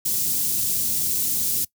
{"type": "band-stop noise", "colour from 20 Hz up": "white", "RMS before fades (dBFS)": -23, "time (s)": [0.05, 1.65], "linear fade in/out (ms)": 10, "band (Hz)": [230, 6400], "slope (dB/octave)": 12, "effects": ["noise-tail reverb RT60 0.1 s tail -21 dB re dry", "high-pass 80 Hz 12 dB/octave"]}